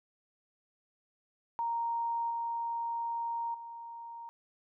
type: tone with level steps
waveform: sine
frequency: 931 Hz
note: A#5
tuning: 2 cents flat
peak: -30 / -32 / -42 dBFS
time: 1.59-4.29 s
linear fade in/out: 0 ms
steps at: 2.3 / 3.54 s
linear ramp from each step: 5 ms
effects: none